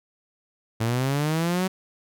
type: linear sweep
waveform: sawtooth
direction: up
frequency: 110 to 189.9 Hz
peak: -18 dBFS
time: 0.8-1.68 s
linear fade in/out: 10 ms
effects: none